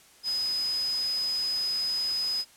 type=tone in noise; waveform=sine; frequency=5030 Hz; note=D#8; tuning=18 cents sharp; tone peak=-26 dBFS; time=0.23-2.45 s; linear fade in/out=50 ms; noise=white; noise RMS=-41 dBFS; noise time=0.23-2.45 s; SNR=+12 dB; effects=white hiss -56 dBFS RMS until 2.56 s + low-pass 11000 Hz 12 dB/octave